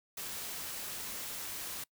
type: noise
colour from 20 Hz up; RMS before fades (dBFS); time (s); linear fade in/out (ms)
white; -41; 0.17-1.84; 5
effects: noise-tail reverb RT60 0.1 s tail -24 dB re dry